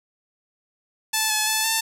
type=tone with pitch steps; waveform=5% pulse; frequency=875 / 859 / 873 / 892 Hz; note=A5 / A5 / A5 / A5; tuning=-10 / -42 / -14 / +23 cents; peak=-8 dBFS; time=1.13-1.81 s; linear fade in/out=10 ms; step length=170 ms; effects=none